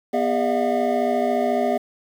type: tone cluster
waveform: triangle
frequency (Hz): 245.3 / 404.8 / 603 / 667 / 721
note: B3 / G#4 / D5 / E5 / F#5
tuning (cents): -12 / -44 / +46 / +20 / -45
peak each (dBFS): -23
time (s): 0.13-1.78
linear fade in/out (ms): 10
effects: 8-bit